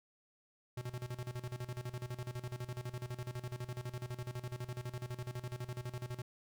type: tone with tremolo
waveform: square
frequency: 123.47 Hz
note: B2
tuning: in tune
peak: -39 dBFS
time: 0.77-6.22 s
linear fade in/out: 5 ms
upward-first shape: square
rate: 12 Hz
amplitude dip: 80%
effects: none